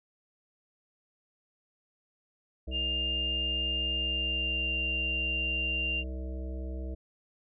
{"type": "harmonic tone", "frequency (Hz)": 64.3, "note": "C2", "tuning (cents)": -30, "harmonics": [1, 3, 5, 7, 9, 10], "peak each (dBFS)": [-34, -47, -45, -49, -51, -51], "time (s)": [2.67, 6.95], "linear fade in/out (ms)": 10}
{"type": "tone with pitch glide", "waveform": "sine", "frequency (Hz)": [2806, 2783], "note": ["F7", "F7"], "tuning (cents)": [8, -7], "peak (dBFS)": -29, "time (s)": [2.71, 6.04], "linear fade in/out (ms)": 50, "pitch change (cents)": -15, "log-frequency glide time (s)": [3.94, 4.76]}
{"effects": []}